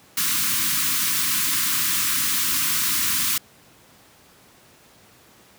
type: band-stop noise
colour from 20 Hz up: white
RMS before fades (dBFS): -22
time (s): 0.17-3.38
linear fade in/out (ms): 5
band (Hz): 330 to 1000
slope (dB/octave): 96
effects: pink hiss -52 dBFS RMS until 5.58 s + high-pass 100 Hz 12 dB/octave